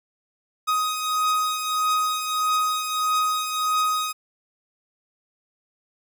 45% pulse beating tone pair, 1254 / 1255.6 Hz, D#6 / D#6, +13 / +15 cents, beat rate 1.6 Hz, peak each -22 / -28 dBFS, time 0.67-4.13 s, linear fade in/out 20 ms, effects none

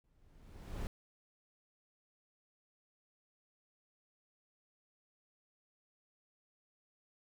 brown noise with exponential growth, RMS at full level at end -36 dBFS, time 0.04-0.87 s, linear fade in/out 1 ms, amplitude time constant 180 ms, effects none

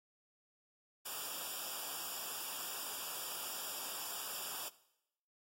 white noise with comb filter, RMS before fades -43 dBFS, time 1.05-4.69 s, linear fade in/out 10 ms, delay 0.48 ms, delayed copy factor -0.9, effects noise-tail reverb RT60 0.8 s tail -18 dB re dry + AAC 48 kbps

